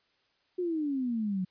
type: exponential sweep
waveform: sine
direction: down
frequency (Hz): 368.8 to 180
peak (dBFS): -28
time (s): 0.58-1.45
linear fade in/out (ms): 10
effects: white hiss -71 dBFS RMS until 1.5 s + resampled to 11025 Hz